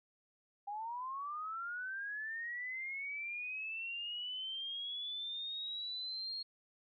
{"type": "linear sweep", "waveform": "sine", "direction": "up", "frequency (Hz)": [798, 4275], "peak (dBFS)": -39, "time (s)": [0.67, 6.43], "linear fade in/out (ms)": 10, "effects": []}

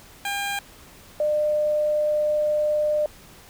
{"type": "tone pair in turn", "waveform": ["15% pulse", "sine"], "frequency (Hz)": [803, 601.6], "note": ["G5", "D5"], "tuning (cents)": [41, 42], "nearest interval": "perfect fourth", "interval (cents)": 499, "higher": "first", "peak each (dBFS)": -19, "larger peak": "neither", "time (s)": [[0.25, 0.59], [1.2, 3.06]], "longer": "second", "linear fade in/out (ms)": 2, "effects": ["pink hiss -48 dBFS RMS until 3.49 s"]}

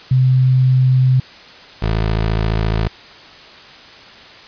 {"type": "tone pair in turn", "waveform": ["sine", "20% pulse"], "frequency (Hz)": [129.2, 54.47], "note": ["C3", "A1"], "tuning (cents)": [-21, -17], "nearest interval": "octave + minor third", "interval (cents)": 1496, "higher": "first", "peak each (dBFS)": [-9, -10], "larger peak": "first", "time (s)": [[0.11, 1.2], [1.82, 2.88]], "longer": "first", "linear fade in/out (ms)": 5, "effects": ["white hiss -39 dBFS RMS until 4.47 s", "resampled to 11025 Hz"]}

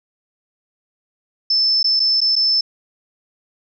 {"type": "tone with dropouts", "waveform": "sine", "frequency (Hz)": 5274, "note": "E8", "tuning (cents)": 0, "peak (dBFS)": -13, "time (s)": [1.5, 2.61], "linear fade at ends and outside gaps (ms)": 5, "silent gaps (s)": [[1.83, 1.842], [1.996, 2], [2.206, 2.214], [2.356, 2.362]], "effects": []}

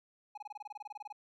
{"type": "tone bursts", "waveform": "triangle", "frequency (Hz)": 834, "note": "G#5", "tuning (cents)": 7, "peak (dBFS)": -40, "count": 16, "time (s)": [0.35, 1.126], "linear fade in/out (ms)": 5, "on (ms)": 26, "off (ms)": 24, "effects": []}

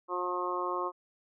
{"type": "harmonic tone", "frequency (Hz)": 179.2, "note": "F3", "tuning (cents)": 45, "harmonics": [2, 3, 4, 5, 6, 7], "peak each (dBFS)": [-36, -39, -42, -40, -33, -41], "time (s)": [0.08, 0.92], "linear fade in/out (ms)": 50, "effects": []}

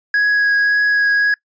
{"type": "tone with vibrato", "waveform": "triangle", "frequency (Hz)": 1661.2, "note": "G#6", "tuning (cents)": 0, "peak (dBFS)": -10, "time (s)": [0.14, 1.34], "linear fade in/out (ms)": 2, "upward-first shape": "triangle", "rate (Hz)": 1.8, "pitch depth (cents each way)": 11, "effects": ["noise-tail reverb RT60 0.1 s tail -24 dB re dry", "resampled to 16000 Hz"]}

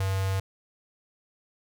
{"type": "tone with notch filter", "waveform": "square", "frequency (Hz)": 96.1, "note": "G2", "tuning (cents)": -34, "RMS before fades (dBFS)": -27, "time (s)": [0, 0.4], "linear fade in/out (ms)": 5, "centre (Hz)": 280, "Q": 1.9, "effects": []}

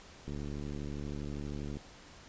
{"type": "click train", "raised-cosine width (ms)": 3, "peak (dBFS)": -28, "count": 109, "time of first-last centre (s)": [0.28, 1.77], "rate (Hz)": 72.5, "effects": ["pink hiss -54 dBFS RMS until 2.28 s", "resampled to 16000 Hz"]}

